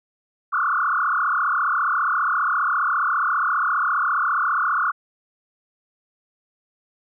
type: tone with frequency modulation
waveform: sine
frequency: 1280 Hz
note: D#6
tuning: 49 cents sharp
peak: -18 dBFS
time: 0.52-4.92 s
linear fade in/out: 20 ms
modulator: 34.8 Hz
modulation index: 5.3
effects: none